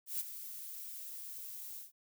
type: noise with ADSR envelope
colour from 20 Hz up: violet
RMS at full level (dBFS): -35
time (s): 0.06-1.92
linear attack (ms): 140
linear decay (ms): 21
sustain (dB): -11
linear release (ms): 140
effects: none